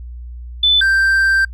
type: tone pair in turn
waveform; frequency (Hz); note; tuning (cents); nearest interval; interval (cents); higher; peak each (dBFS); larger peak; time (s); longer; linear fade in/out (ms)
sine / triangle; 3506 / 1569.4; A7 / G6; -7 / +2; octave + major second; 1391; first; -9; neither; 0.63-0.81 / 0.81-1.45; second; 5
effects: noise-tail reverb RT60 0.1 s tail -26 dB re dry + added 60 Hz sine -28 dBFS peak until 1.53 s